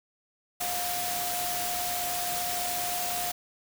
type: tone in noise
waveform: sine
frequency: 711 Hz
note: F5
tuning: 31 cents sharp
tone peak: -33 dBFS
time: 0.6-3.32 s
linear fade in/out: 10 ms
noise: white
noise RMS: -32 dBFS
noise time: 0.6-3.32 s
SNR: -4 dB
effects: none